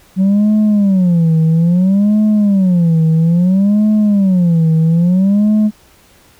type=tone with vibrato; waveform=sine; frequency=185 Hz; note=F#3; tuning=in tune; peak=-5 dBFS; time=0.16-5.71 s; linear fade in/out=50 ms; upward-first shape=sine; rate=0.6 Hz; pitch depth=250 cents each way; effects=tanh soft clip ceiling -7 dBFS + pink hiss -47 dBFS RMS until 6.39 s